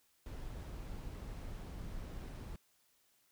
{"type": "noise", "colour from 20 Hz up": "brown", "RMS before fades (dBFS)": -45, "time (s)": [0.26, 2.56], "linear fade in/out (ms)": 2, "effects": ["white hiss -73 dBFS RMS until 3.31 s"]}